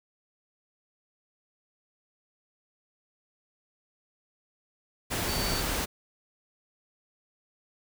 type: tone in noise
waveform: sine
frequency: 4536 Hz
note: C#8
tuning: 39 cents sharp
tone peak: -35 dBFS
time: 5.27-5.62 s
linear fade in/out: 20 ms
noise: pink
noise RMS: -30 dBFS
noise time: 5.1-5.86 s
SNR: -8 dB
effects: none